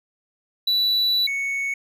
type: tone pair in turn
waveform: triangle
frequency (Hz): 3951 / 2217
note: B7 / C#7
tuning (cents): 0 / 0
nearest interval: minor seventh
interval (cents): 1000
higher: first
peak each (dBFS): -16 / -21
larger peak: first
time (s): 0.67-1.27 / 1.27-1.74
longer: first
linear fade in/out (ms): 5
effects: none